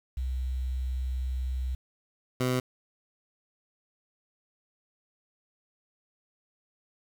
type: tone pair in turn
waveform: sine / 15% pulse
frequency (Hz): 64 / 126.9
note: C2 / B2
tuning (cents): -38 / +47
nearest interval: octave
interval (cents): 1185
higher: second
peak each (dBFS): -28 / -19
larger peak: second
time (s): 0.17-1.75 / 2.4-2.6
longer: first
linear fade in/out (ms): 5
effects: 9-bit